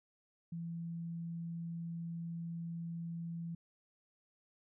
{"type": "tone", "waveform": "sine", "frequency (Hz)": 167.9, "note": "E3", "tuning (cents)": 32, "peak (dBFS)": -39, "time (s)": [0.52, 3.55], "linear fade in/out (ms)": 5, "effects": []}